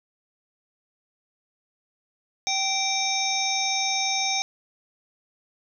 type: harmonic tone with a mistuned harmonic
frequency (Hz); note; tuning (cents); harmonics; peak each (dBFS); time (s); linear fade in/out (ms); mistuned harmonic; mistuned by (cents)
778; G5; -13; 1 / 3 / 5 / 7 / 8; -29 / -29 / -29 / -29 / -29; 2.47-4.42; 0; 5; -78
effects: none